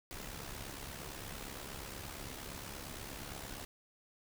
pink noise with amplitude modulation, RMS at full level -43 dBFS, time 0.11-3.65 s, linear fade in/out 0 ms, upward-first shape sine, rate 68.6 Hz, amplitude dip 60%, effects none

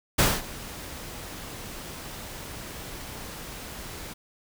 pink noise with ADSR envelope, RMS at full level -19 dBFS, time 0.18-4.14 s, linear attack 13 ms, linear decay 220 ms, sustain -20 dB, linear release 14 ms, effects none

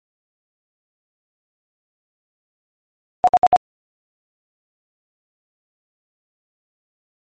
sine tone bursts, 725 Hz, F#5, 35 cents flat, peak -7 dBFS, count 4, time 3.24-3.562 s, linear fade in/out 0 ms, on 34 ms, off 62 ms, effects MP3 32 kbps

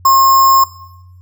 sine tone with sample-and-hold, 1073 Hz, C6, 43 cents sharp, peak -5 dBFS, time 0.05-0.64 s, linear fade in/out 5 ms, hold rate 6300 Hz, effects noise-tail reverb RT60 0.9 s tail -17 dB re dry + added 90 Hz sine -37 dBFS peak until 1.21 s

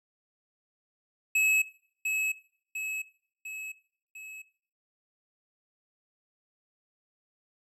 square tone with echo, 2578 Hz, E7, 39 cents flat, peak -23 dBFS, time 1.35-1.62 s, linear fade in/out 5 ms, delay 700 ms, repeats 4, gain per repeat -5 dB, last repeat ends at 4.42 s, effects noise-tail reverb RT60 0.6 s tail -20 dB re dry + low-pass 12000 Hz 12 dB/octave

